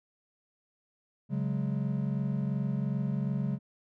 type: chord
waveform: triangle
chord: C# suspended fourth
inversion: none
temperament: equal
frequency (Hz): 138.59 / 185 / 207.7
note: C#3 / F#3 / G#3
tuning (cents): 0 / 0 / 0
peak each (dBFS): -29 / -32 / -32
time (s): 1.29-3.59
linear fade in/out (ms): 50
effects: none